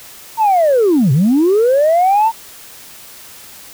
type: linear two-way sweep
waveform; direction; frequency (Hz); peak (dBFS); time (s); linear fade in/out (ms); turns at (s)
sine; down then up; 923 to 123.47 to 923; -7; 0.37-2.32; 50; 1.12
effects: tanh soft clip ceiling -6 dBFS + white hiss -37 dBFS RMS until 3.73 s